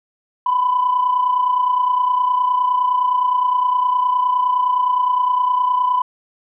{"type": "tone pair together", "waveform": "sine", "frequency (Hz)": [995, 1024.7], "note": ["B5", "C6"], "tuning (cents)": [13, -36], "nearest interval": "minor second", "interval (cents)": 51, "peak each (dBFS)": [-14, -21], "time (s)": [0.46, 6.02], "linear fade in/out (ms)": 5, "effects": ["tanh soft clip ceiling -8 dBFS"]}